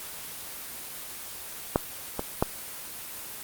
clicks, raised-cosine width 1 ms, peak -6 / -14 / -6 dBFS, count 3, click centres 1.759 / 2.194 / 2.425 s, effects white hiss -39 dBFS RMS until 3.43 s + Opus 24 kbps

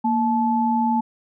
sine tone pair together, 233.1 / 867.7 Hz, A#3 / A5, 0 / -24 cents, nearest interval octave + major seventh, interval 2276 cents, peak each -20 dBFS, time 0.04-1.01 s, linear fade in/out 10 ms, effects none

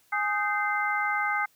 harmonic tone with a mistuned harmonic, 415.3 Hz, G#4, in tune, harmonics 2 / 3 / 4 / 5, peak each -30 / -30 / -30 / -30 dBFS, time 0.12-1.46 s, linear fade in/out 10 ms, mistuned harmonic 4, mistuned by -120 cents, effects white hiss -64 dBFS RMS until 1.55 s

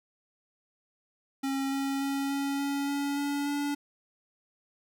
square tone with pitch steps, 271.6 / 273.8 / 276 / 278.3 / 280.5 / 282.8 / 285.1 / 287.4 Hz, C#4 / C#4 / C#4 / C#4 / C#4 / C#4 / C#4 / D4, -35 / -21 / -7 / +7 / +21 / +35 / +49 / -37 cents, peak -29 dBFS, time 1.43-3.75 s, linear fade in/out 10 ms, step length 290 ms, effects none

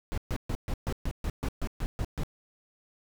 brown noise bursts, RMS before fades -30 dBFS, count 12, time 0.12-2.234 s, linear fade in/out 0 ms, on 57 ms, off 130 ms, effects none

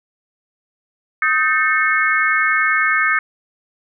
sine tone cluster, 1260 / 1560 / 1790 / 2181 Hz, D#6 / G6 / A6 / C#7, +21 / -9 / +29 / -29 cents, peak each -19 dBFS, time 1.22-3.19 s, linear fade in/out 2 ms, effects none

